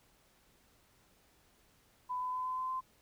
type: tone with pitch steps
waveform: sine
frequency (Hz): 1000 / 1007 / 1014 / 1021 / 1028.1 / 1035.3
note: B5 / B5 / B5 / C6 / C6 / C6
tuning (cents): +21 / +33 / +45 / -43 / -31 / -19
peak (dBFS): -34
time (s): 2.09-2.81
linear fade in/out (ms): 20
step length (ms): 120
effects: pink hiss -68 dBFS RMS until 3.01 s